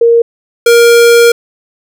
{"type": "tone pair in turn", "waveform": ["sine", "square"], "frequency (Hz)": [466.2, 470], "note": ["A#4", "A#4"], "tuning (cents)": [0, 14], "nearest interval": "unison", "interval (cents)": 14, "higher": "second", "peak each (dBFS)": -3, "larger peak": "neither", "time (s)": [[0.01, 0.22], [0.66, 1.32]], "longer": "second", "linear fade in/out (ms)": 5, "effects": []}